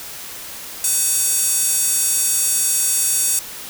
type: tone with high-pass filter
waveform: square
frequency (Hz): 511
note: C5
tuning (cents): -41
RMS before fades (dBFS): -18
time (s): 0.84-3.39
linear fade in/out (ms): 2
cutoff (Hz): 8100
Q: 2.2
effects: white hiss -33 dBFS RMS until 3.69 s